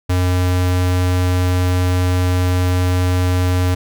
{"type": "tone", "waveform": "square", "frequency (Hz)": 90.5, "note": "F#2", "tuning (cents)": -38, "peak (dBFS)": -14, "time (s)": [0.09, 3.75], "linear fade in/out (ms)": 10, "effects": []}